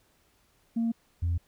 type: tone pair in turn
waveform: sine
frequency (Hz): 229.9 / 85.47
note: A#3 / F2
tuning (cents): -24 / -37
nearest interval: octave + perfect fourth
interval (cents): 1713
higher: first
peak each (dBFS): -23 / -23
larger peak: neither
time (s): 0.76-0.92 / 1.22-1.38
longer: neither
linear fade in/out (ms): 10
effects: tanh soft clip ceiling -22 dBFS + pink hiss -67 dBFS RMS until 1.47 s